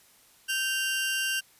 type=tone pair together; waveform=sawtooth; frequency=1556.3 / 2794 Hz; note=G6 / F7; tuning=-13 / 0 cents; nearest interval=minor seventh; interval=1013 cents; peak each=-26 dBFS; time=0.48-1.41 s; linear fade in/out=20 ms; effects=white hiss -59 dBFS RMS until 1.59 s + resampled to 32000 Hz